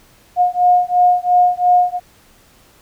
sine beating tone pair, 716 / 718.9 Hz, F5 / F5, +43 / +50 cents, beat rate 2.9 Hz, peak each -13 dBFS, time 0.36-2 s, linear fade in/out 50 ms, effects pink hiss -50 dBFS RMS until 2.81 s

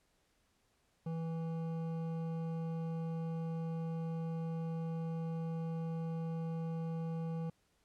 sine tone with hard clipping, 163.9 Hz, E3, 10 cents flat, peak -38 dBFS, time 1.06-7.5 s, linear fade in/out 5 ms, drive 11 dB, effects pink hiss -75 dBFS RMS until 7.84 s + low-pass 11000 Hz 12 dB/octave

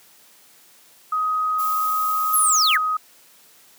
sine tone, 1257 Hz, D#6, 17 cents sharp, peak -19 dBFS, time 1.12-2.97 s, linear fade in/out 5 ms
violet noise, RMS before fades -31 dBFS, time 1.58-2.77 s, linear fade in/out 20 ms
sine linear sweep, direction down, 11840 to 1285 Hz, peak -16 dBFS, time 2.33-2.78 s, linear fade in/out 10 ms
effects white hiss -52 dBFS RMS until 3.78 s + high-pass 150 Hz 12 dB/octave

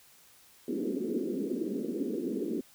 white band-pass noise, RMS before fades -33 dBFS, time 0.68-2.61 s, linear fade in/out 2 ms, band 210 to 410 Hz, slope 48 dB/octave, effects white hiss -59 dBFS RMS until 2.74 s

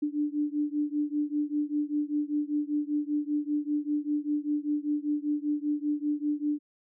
sine beating tone pair, 293.7 / 298.8 Hz, D4 / D4, 0 / +30 cents, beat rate 5.1 Hz, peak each -29 / -30 dBFS, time 0.02-6.59 s, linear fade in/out 10 ms, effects none

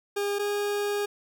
40% pulse tone pair in turn, 405.8 / 410 Hz, G#4 / G#4, -40 / -22 cents, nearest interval unison, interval 18 cents, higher second, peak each -25 dBFS, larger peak neither, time 0.16-0.39 / 0.39-1.06 s, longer second, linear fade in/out 10 ms, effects none

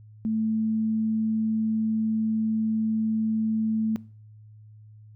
sine tone, 220 Hz, A3, in tune, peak -23 dBFS, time 0.25-3.96 s, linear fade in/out 0 ms, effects noise-tail reverb RT60 0.5 s tail -22 dB re dry + added 107 Hz sine -46 dBFS peak until 5.15 s

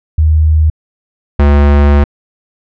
sine / square tone pair in turn, 78 / 71.84 Hz, D#2 / D2, +5 / -38 cents, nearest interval minor second, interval 143 cents, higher first, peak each -5 dBFS, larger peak neither, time 0.18-0.7 / 1.39-2.04 s, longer second, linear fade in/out 5 ms, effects low-pass 2000 Hz 12 dB/octave

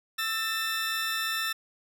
20% pulse tone pair together, 1318.5 / 1792.2 Hz, E6 / A6, 0 / +31 cents, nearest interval perfect fourth, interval 531 cents, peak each -27 / -25 dBFS, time 0.18-1.53 s, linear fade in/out 10 ms, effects none

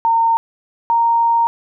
sine tone pair in turn, 915 / 928.3 Hz, A#5 / A#5, -32 / -7 cents, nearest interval unison, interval 25 cents, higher second, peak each -11 dBFS, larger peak neither, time 0.05-0.37 / 0.9-1.47 s, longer second, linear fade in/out 0 ms, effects none

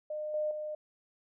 sine tone with level steps, 608 Hz, D#5, 40 cents flat, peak -34 / -29 / -35 dBFS, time 0.1-0.75 s, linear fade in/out 5 ms, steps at 0.34 / 0.51 s, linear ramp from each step 2 ms, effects none

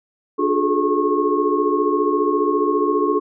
sine tone cluster, 295.5 / 360.2 / 415 / 429.7 / 1089 Hz, D4 / F#4 / G#4 / A4 / C#6, +11 / -46 / -1 / -41 / -31 cents, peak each -22 dBFS, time 0.38-3.2 s, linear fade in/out 20 ms, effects none

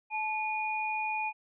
sine tone pair together, 866 / 2449 Hz, A5 / D#7, -28 / -28 cents, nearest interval octave + tritone, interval 1800 cents, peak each -32 / -33 dBFS, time 0.1-1.33 s, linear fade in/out 50 ms, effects none

